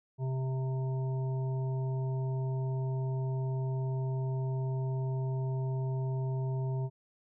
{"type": "harmonic tone", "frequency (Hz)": 131.3, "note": "C3", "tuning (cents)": 6, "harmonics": [1, 3, 5, 7], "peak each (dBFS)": [-30, -42, -47, -48], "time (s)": [0.18, 6.9], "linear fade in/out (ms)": 50, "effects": []}